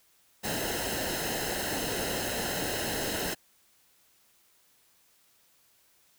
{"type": "noise with comb filter", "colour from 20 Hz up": "pink", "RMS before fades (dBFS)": -32, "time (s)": [0.43, 3.35], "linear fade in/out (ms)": 20, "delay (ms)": 0.86, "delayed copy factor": -0.7, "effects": ["white hiss -65 dBFS RMS until 6.18 s"]}